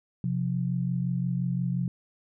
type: tone pair together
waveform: sine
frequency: 130.81 / 176.54 Hz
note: C3 / F3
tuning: 0 / +19 cents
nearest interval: perfect fourth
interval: 519 cents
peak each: -28 dBFS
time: 0.24-1.88 s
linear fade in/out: 2 ms
effects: none